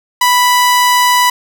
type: tone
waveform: sawtooth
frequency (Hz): 987.8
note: B5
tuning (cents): 0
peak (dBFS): -4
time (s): 0.21-1.3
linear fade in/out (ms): 5
effects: none